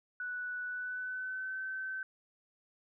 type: tone with pitch glide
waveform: sine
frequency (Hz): 1480 to 1535.7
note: F#6 to G6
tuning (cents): 0 to -36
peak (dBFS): -36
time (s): 0.2-2.03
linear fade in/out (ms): 2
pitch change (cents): +64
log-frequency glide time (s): 0.65-1.61
effects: none